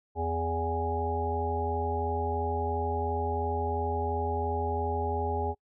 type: harmonic tone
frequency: 82.9 Hz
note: E2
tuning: 10 cents sharp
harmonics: 1 / 3 / 5 / 7 / 9 / 10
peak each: -32 / -40 / -33 / -40 / -39 / -32 dBFS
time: 0.15-5.55 s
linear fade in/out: 50 ms
effects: noise-tail reverb RT60 0.1 s tail -26 dB re dry